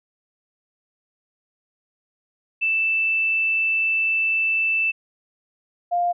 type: tone pair in turn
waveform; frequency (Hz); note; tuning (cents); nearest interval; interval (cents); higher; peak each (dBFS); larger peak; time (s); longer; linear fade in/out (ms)
sine; 2648 / 701.4; E7 / F5; +7 / +7; octave + major seventh; 2300; first; -18; neither; 2.61-4.92 / 5.91-6.13; first; 20
effects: none